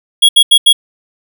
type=tone bursts at uneven times; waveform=square; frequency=3322 Hz; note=G#7; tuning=in tune; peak=-3 dBFS; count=4; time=0.22-0.29 / 0.36-0.43 / 0.51-0.58 / 0.66-0.73 s; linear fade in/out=10 ms; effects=none